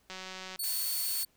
click train, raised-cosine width 0.2 ms, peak -25 dBFS, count 87, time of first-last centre 0.1-0.56 s, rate 187 Hz
5% pulse tone, 4435 Hz, C#8, in tune, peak -26 dBFS, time 0.59-1.25 s, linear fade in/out 5 ms
blue noise, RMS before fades -36 dBFS, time 0.63-1.24 s, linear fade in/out 10 ms
effects pink hiss -69 dBFS RMS until 1.36 s

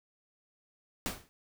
pink noise with exponential decay, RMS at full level -31 dBFS, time 1.06-1.29 s, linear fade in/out 0 ms, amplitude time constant 50 ms, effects none

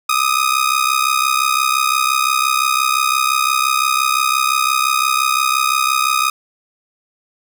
sawtooth ring-modulated tone, 1244.5 Hz, D#6, in tune, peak -7 dBFS, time 0.09-6.3 s, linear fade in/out 5 ms, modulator 32.9 Hz, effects none

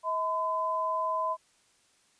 sine tone pair together, 639.4 / 1015 Hz, D#5 / B5, +47 / +47 cents, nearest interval minor sixth, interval 800 cents, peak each -33 / -28 dBFS, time 0.03-1.37 s, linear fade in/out 50 ms, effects white hiss -66 dBFS RMS until 2.19 s + resampled to 22050 Hz

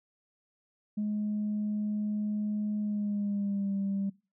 sine tone with pitch glide, 210 to 197.07 Hz, G#3 to G3, +19 to +9 cents, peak -27 dBFS, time 0.97-4.1 s, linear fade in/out 10 ms, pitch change -110 cents, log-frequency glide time 2.8-3.74 s, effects noise-tail reverb RT60 0.3 s tail -23 dB re dry + tanh soft clip ceiling -25 dBFS

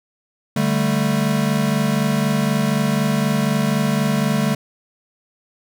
square chord, D suspended fourth, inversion none, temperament equal, 146.83 / 196 / 220 Hz, D3 / G3 / A3, 0 / 0 / 0 cents, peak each -22 / -22 / -21 dBFS, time 0.56-4.55 s, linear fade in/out 5 ms, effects none

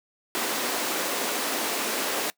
pink high-pass noise, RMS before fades -28 dBFS, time 0.35-2.3 s, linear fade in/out 0 ms, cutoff 270 Hz, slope 24 dB/octave, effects noise-tail reverb RT60 0.1 s tail -21 dB re dry

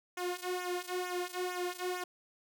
sawtooth tone with flanger, 360 Hz, F#4, 47 cents flat, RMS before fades -37 dBFS, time 0.17-2.04 s, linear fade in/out 5 ms, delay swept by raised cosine 0.22 to 2.82 ms, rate 2.2 Hz, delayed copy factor -0.85, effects none

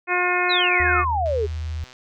harmonic tone, 358.2 Hz, F4, 44 cents sharp, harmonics 1 / 2 / 3 / 4 / 5 / 6 / 7, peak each -26 / -26 / -26 / -26 / -26 / -26 / -26 dBFS, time 0.07-1.05 s, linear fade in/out 50 ms
sine exponential sweep, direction down, 4186 to 392 Hz, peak -20 dBFS, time 0.49-1.47 s, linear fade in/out 20 ms
sine tone, 79.4 Hz, D#2, 36 cents sharp, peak -25 dBFS, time 0.8-1.84 s, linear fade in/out 0 ms
click train, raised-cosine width 0.2 ms, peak -27 dBFS, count 86, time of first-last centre 1.26-1.929 s, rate 127 Hz
effects none

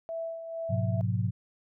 sine tone with tremolo, 659.3 Hz, E5, in tune, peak -31 dBFS, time 0.09-1.01 s, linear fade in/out 0 ms, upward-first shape sine, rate 2.2 Hz, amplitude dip 55%
sine chord, F diminished, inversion first, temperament equal with one note detuned, 103.83 / 123.47 / 179.01 Hz, Ab2 / Cb3 / F3, 0 / 0 / +43 cents, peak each -28 / -30 / -33 dBFS, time 0.69-1.31 s, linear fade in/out 20 ms
effects none

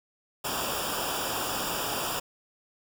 pink noise with comb filter, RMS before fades -31 dBFS, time 0.44-2.2 s, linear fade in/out 10 ms, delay 0.48 ms, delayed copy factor -0.85, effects none

